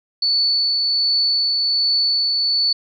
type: tone with tremolo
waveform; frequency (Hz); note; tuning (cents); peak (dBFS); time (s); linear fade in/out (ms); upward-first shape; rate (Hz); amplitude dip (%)
sine; 4465; C#8; +12; -14; 0.22-2.73; 5; triangle; 1.3; 25
effects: none

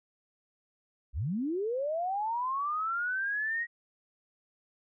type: linear sweep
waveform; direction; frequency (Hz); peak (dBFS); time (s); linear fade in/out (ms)
sine; up; 46.88 to 1906; -29; 1.13-3.67; 50
effects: none

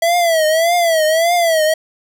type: tone with vibrato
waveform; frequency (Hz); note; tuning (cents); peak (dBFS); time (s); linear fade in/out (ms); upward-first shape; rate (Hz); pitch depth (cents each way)
square; 659.3; E5; 0; -12; 0.02-1.74; 5; triangle; 1.7; 130
effects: none

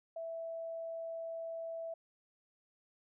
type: tone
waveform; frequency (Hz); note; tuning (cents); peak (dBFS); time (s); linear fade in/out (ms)
sine; 659.3; E5; 0; -39; 0.16-1.94; 5
effects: none

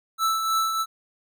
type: tone with tremolo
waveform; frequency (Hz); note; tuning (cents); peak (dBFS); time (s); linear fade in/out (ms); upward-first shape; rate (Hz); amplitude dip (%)
square; 1318.5; E6; 0; -20; 0.18-0.86; 50; triangle; 3.2; 50
effects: none

